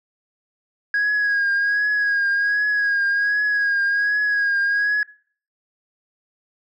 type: tone with vibrato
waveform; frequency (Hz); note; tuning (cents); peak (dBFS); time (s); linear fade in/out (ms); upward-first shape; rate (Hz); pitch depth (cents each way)
sine; 1647; G#6; -15; -15; 0.94-5.03; 2; triangle; 1.3; 44
effects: noise-tail reverb RT60 0.5 s tail -22 dB re dry + tanh soft clip ceiling -15 dBFS